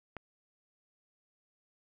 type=click; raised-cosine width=0.5 ms; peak=-26 dBFS; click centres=0.167 s; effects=none